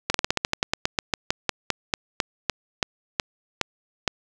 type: slowing click train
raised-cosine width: 0.2 ms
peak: -3 dBFS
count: 23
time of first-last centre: 0.1-4.078 s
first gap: 43 ms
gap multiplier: 1.12
effects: none